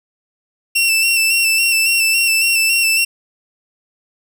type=tone with vibrato; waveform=sawtooth; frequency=2691 Hz; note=E7; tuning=35 cents sharp; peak=-9 dBFS; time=0.75-3.05 s; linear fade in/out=10 ms; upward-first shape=square; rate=3.6 Hz; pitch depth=28 cents each way; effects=none